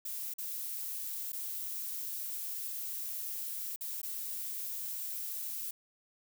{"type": "noise with dropouts", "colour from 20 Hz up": "violet", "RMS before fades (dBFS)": -39, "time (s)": [0.05, 5.71], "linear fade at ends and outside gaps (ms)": 5, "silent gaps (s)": [[0.338, 0.383], [1.321, 1.329], [3.761, 3.808], [4.017, 4.03]], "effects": []}